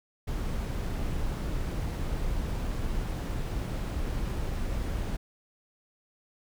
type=noise; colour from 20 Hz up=brown; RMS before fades=-31 dBFS; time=0.27-5.17 s; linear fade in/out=10 ms; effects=none